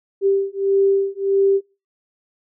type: beating tone pair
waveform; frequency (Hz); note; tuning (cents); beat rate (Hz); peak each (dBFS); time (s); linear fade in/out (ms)
sine; 392 / 393.6; G4 / G4; 0 / +7; 1.6; -18; 0.21-1.61; 50
effects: noise-tail reverb RT60 0.3 s tail -23 dB re dry